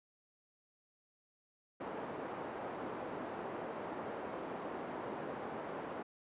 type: band-pass noise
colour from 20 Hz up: pink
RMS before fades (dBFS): -43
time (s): 1.8-6.03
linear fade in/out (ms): 10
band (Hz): 310 to 1000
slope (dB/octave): 12
effects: resampled to 8000 Hz